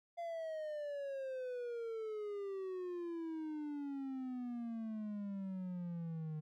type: exponential sweep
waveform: triangle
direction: down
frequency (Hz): 690 to 152.6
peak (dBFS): -38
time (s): 0.17-6.41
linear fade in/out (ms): 20
effects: none